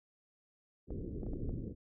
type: low-pass noise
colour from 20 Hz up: pink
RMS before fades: -40 dBFS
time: 0.87-1.75 s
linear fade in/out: 50 ms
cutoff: 450 Hz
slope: 48 dB/octave
type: clicks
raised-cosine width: 2 ms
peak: -31 dBFS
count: 5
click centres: 0.906 / 1.232 / 1.266 / 1.334 / 1.493 s
effects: none